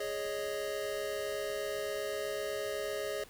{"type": "chord", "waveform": "square", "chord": "Ab suspended fourth", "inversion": "none", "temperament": "equal", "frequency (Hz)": [415.3, 554.4, 622.3], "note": ["Ab4", "Db5", "Eb5"], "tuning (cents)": [0, 0, 0], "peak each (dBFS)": [-39, -40, -40], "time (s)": [0, 3.24], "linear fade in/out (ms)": 5, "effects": ["pink hiss -56 dBFS RMS until 3.29 s"]}